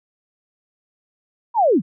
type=linear sweep; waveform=sine; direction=down; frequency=987.8 to 135.9 Hz; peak=-12 dBFS; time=1.54-1.82 s; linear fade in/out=50 ms; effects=none